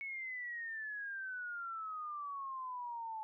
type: exponential sweep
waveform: sine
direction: down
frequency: 2217 to 866 Hz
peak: -40 dBFS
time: 0.01-3.23 s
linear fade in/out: 0 ms
effects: none